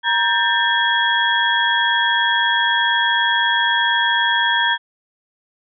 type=tone cluster; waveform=sine; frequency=943 / 1585 / 1786 / 3312 Hz; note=A#5 / G6 / A6 / G#7; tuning=+20 / +19 / +25 / -5 cents; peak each=-20 dBFS; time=0.03-4.78 s; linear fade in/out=50 ms; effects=none